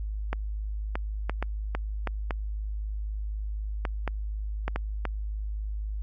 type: clicks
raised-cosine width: 0.5 ms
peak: -14 dBFS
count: 12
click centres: 0.33 / 0.955 / 1.296 / 1.426 / 1.75 / 2.073 / 2.308 / 3.852 / 4.077 / 4.68 / 4.76 / 5.053 s
effects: added 52 Hz sine -29 dBFS peak until 6.02 s + MP3 48 kbps